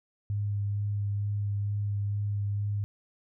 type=tone with vibrato; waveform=sine; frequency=102.1 Hz; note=G#2; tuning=29 cents flat; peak=-27 dBFS; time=0.3-2.84 s; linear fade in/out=0 ms; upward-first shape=sine; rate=2.2 Hz; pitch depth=12 cents each way; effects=none